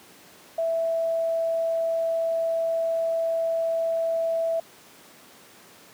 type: tone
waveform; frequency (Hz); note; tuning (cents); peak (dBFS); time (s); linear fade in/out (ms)
sine; 659.3; E5; 0; -22; 0.58-4.6; 5
effects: pink hiss -50 dBFS RMS until 5.93 s + high-pass 200 Hz 12 dB/octave